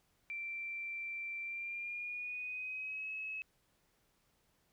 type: tone with pitch glide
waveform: sine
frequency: 2349 to 2576 Hz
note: D7 to E7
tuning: 0 to -41 cents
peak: -39 dBFS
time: 0.3-3.42 s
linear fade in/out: 0 ms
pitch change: +159 cents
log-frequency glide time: 1.42-3.11 s
effects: pink hiss -75 dBFS RMS until 4.72 s